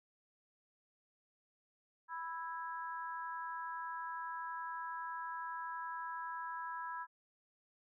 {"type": "harmonic tone", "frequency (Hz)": 329.6, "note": "E4", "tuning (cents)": 0, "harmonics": [3, 4, 5], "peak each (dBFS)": [-42, -47, -47], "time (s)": [2.08, 7.07], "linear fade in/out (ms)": 50, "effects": []}